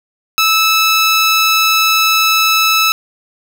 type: tone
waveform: 15% pulse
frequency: 1308 Hz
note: E6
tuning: 14 cents flat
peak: -3 dBFS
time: 0.38-2.92 s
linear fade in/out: 0 ms
effects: none